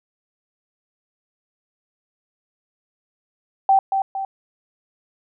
sine tone with echo, 777 Hz, G5, 16 cents flat, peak -11 dBFS, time 3.69-3.79 s, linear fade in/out 2 ms, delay 230 ms, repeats 2, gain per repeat -6 dB, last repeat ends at 4.25 s, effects none

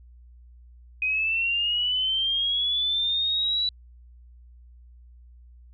sine linear sweep, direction up, 2500 to 3951 Hz, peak -22 dBFS, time 1.02-3.69 s, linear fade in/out 2 ms, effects added 60 Hz sine -47 dBFS peak until 5.73 s

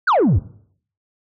sine exponential sweep, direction down, 1635 to 73.42 Hz, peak -9 dBFS, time 0.07-0.39 s, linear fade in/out 10 ms, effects noise-tail reverb RT60 0.6 s tail -20 dB re dry + tanh soft clip ceiling -11 dBFS

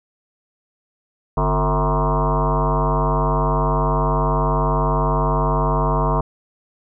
sine tone with frequency modulation, 550 Hz, C#5, 14 cents flat, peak -16 dBFS, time 1.37-6.21 s, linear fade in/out 5 ms, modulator 100 Hz, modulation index 5.8, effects none

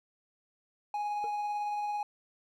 triangle tone with tremolo, 830.6 Hz, G#5, in tune, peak -28 dBFS, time 0.94-2.03 s, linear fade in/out 2 ms, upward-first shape triangle, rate 18 Hz, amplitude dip 25%
triangle tone with exponential decay, 456.7 Hz, A#4, 36 cents flat, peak -34 dBFS, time 1.24-1.33 s, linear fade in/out 0 ms, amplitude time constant 19 ms
effects none

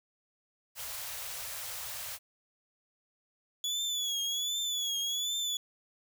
white band-stop noise, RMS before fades -40 dBFS, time 0.75-2.19 s, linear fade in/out 50 ms, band 140 to 490 Hz, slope 48 dB/octave
30% pulse tone with vibrato, 3405 Hz, G#7, 42 cents sharp, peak -28 dBFS, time 3.64-5.57 s, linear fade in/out 2 ms, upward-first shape triangle, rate 1.3 Hz, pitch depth 89 cents each way
effects none

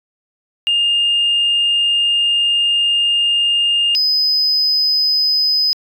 sine tone pair in turn, 2821 / 5025 Hz, F7 / D#8, +17 / +16 cents, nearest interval minor seventh, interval 999 cents, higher second, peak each -11 / -11 dBFS, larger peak neither, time 0.67-3.95 / 3.95-5.73 s, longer first, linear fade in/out 0 ms, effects tanh soft clip ceiling -8 dBFS

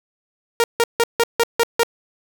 sawtooth tone bursts, 466.5 Hz, A#4, 1 cent sharp, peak -9 dBFS, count 7, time 0.6-1.833 s, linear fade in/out 0 ms, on 39 ms, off 160 ms, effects none

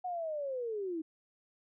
sine linear sweep, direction down, 740 to 308.6 Hz, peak -34 dBFS, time 0.04-1.02 s, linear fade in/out 10 ms, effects none

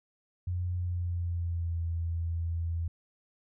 sine tone with pitch glide, 89.2 to 83.71 Hz, F2 to E2, +37 to +27 cents, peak -29 dBFS, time 0.47-2.88 s, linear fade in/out 5 ms, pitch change -110 cents, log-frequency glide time 0.76-1.81 s, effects none

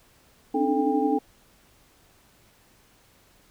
sine tone cluster, 263.5 / 290.5 / 302.2 / 436.1 / 798 Hz, C4 / D4 / D4 / A4 / G5, +12 / -19 / +50 / -15 / +31 cents, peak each -27 dBFS, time 0.54-1.19 s, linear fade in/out 10 ms, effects pink hiss -59 dBFS RMS until 3.5 s

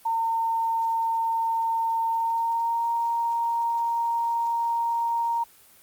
sine tone with pitch glide, 910 to 930.7 Hz, A#5 to A#5, -42 to -3 cents, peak -22 dBFS, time 0.05-5.44 s, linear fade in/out 10 ms, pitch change +39 cents, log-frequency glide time 2.08-2.88 s, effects white hiss -54 dBFS RMS until 5.82 s + Opus 32 kbps

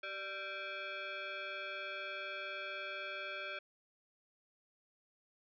sine tone with frequency modulation, 385.1 Hz, G4, 31 cents flat, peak -40 dBFS, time 0.03-3.59 s, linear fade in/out 5 ms, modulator 977 Hz, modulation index 2.8, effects none

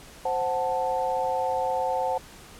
sine chord, F# diminished, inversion second, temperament equal, 523.3 / 740 / 880 Hz, C5 / F#5 / A5, 0 / 0 / 0 cents, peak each -28 dBFS, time 0.25-2.18 s, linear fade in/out 5 ms, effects pink hiss -47 dBFS RMS until 2.59 s + low-pass 12000 Hz 12 dB/octave

